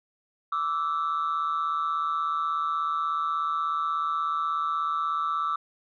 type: tone pair together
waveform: sine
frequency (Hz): 1162 / 1318.5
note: D6 / E6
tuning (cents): -19 / 0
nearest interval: major second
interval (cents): 219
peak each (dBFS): -26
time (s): 0.52-5.56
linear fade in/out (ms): 5
effects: tanh soft clip ceiling -21 dBFS